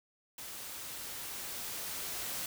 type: noise with level ramp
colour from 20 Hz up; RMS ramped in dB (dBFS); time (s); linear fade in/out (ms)
white; -45 to -38; 0.38-2.46; 2
effects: none